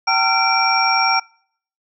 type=tone cluster; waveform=sine; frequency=774 / 904 / 1369 / 2336 / 5560 Hz; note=G5 / A5 / F6 / D7 / F8; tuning=-22 / +47 / -35 / -10 / -9 cents; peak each=-20 dBFS; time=0.07-1.2 s; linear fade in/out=10 ms; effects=noise-tail reverb RT60 0.6 s tail -26 dB re dry